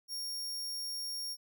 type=tone; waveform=sawtooth; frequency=5550 Hz; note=F8; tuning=12 cents flat; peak=-34 dBFS; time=0.08-1.37 s; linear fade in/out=50 ms; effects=none